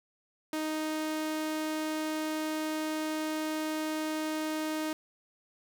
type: tone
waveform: sawtooth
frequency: 311.1 Hz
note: D#4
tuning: in tune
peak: -27 dBFS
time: 0.53-4.93 s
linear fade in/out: 2 ms
effects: none